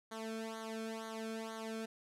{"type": "tone with flanger", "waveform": "sawtooth", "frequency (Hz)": 222.7, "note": "A3", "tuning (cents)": 21, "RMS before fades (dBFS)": -43, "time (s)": [0.11, 1.86], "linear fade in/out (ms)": 10, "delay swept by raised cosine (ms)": [0.38, 1.06], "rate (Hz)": 2.1, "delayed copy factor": -0.95, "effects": ["low-pass 11000 Hz 12 dB/octave"]}